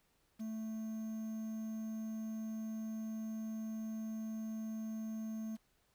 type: tone with quantisation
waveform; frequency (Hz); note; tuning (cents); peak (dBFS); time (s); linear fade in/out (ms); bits
triangle; 220; A3; 0; -37; 0.39-5.57; 20; 10
effects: pink hiss -75 dBFS RMS until 5.94 s